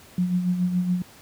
sine tone with tremolo, 179.8 Hz, F#3, 49 cents flat, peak -18 dBFS, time 0.18-1.02 s, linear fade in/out 2 ms, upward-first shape sine, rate 7.1 Hz, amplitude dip 55%, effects pink hiss -49 dBFS RMS until 1.21 s + high-pass 60 Hz 12 dB/octave

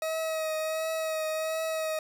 40% pulse tone with vibrato, 635 Hz, D#5, 35 cents sharp, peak -28 dBFS, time 0.02-1.99 s, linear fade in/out 2 ms, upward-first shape triangle, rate 1.4 Hz, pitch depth 25 cents each way, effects 9-bit

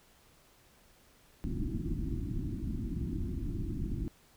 pink low-pass noise, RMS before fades -35 dBFS, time 1.44-4.08 s, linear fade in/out 0 ms, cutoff 350 Hz, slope 96 dB/octave, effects pink hiss -63 dBFS RMS until 4.36 s

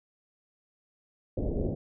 pink low-pass noise, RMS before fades -30 dBFS, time 1.37-1.75 s, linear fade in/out 5 ms, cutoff 610 Hz, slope 48 dB/octave, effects none

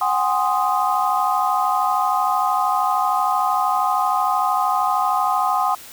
sine chord, Ab dominant seventh, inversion third, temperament equal with one note detuned, 740 / 813 / 1046.5 / 1244.5 Hz, Gb5 / Ab5 / C6 / Eb6, 0 / -37 / 0 / 0 cents, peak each -22 dBFS, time 0.01-5.75 s, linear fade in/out 5 ms, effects white hiss -40 dBFS RMS until 5.92 s

